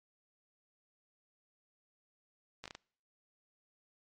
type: slowing click train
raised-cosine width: 0.2 ms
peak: -27 dBFS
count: 5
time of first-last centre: 2.64-2.751 s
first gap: 16 ms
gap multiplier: 1.38
effects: noise-tail reverb RT60 0.6 s tail -26 dB re dry + MP3 48 kbps